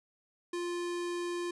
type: tone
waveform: square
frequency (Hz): 349.2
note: F4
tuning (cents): 0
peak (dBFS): -34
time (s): 0.53-1.51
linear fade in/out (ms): 5
effects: resampled to 24000 Hz